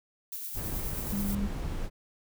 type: noise with tremolo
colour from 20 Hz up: violet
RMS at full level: -37 dBFS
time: 0.32-1.35 s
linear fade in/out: 2 ms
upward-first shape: sine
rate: 9.4 Hz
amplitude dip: 30%
type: noise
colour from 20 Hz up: brown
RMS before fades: -34 dBFS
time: 0.54-1.9 s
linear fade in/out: 50 ms
type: tone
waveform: sine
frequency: 200.6 Hz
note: G3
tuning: 40 cents sharp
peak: -29 dBFS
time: 1.12-1.47 s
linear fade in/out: 10 ms
effects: none